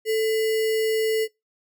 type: tone with sample-and-hold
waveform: sine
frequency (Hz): 440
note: A4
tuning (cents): 0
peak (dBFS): -19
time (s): 0.05-1.28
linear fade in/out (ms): 50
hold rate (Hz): 2450
effects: noise-tail reverb RT60 0.2 s tail -23 dB re dry